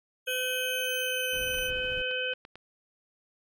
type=tone with pitch glide; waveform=5% pulse; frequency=3257 to 3021 Hz; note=G#7 to F#7; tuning=-34 to +35 cents; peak=-29 dBFS; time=0.26-1.71 s; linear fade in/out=50 ms; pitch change=-131 cents; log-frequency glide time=0.37-1.47 s
type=harmonic tone; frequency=508 Hz; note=B4; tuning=49 cents sharp; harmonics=1 / 3 / 5 / 6; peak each=-34 / -34 / -34 / -34 dBFS; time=0.27-2.34 s; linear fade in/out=10 ms
type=noise with tremolo; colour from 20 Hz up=brown; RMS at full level=-42 dBFS; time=1.33-2.02 s; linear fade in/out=2 ms; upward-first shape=sine; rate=14 Hz; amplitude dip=30%
type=clicks; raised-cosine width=0.3 ms; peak=-29 dBFS; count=6; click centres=1.543 / 1.586 / 2.112 / 2.335 / 2.451 / 2.556 s
effects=none